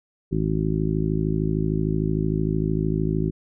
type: harmonic tone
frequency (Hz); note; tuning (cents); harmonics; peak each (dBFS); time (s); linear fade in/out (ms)
53.2; G#1; +42; 1 / 2 / 3 / 4 / 5 / 6 / 7; -29 / -30 / -24 / -30 / -30 / -30 / -29; 0.31-3.31; 20
effects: none